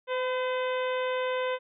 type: harmonic tone with a mistuned harmonic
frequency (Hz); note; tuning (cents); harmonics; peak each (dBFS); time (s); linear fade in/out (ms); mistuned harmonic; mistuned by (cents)
510; C5; -44; 1 / 2 / 3 / 4 / 5 / 6 / 7; -28 / -34 / -38 / -40 / -42 / -44 / -45; 0.07-1.59; 50; 2; -18
effects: none